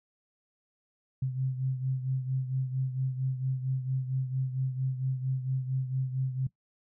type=beating tone pair; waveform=sine; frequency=130.2 / 134.6 Hz; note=C3 / C3; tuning=-8 / +49 cents; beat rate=4.4 Hz; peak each=-29 / -35 dBFS; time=1.22-6.47 s; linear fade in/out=5 ms; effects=noise-tail reverb RT60 0.1 s tail -18 dB re dry